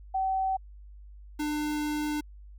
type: tone pair in turn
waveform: sine / square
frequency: 764 / 299.5 Hz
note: G5 / D4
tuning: -45 / +34 cents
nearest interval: octave + major third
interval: 1621 cents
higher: first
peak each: -25 / -29 dBFS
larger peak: first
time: 0.14-0.57 / 1.39-2.21 s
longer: second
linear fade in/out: 10 ms
effects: added 50 Hz sine -45 dBFS peak until 2.58 s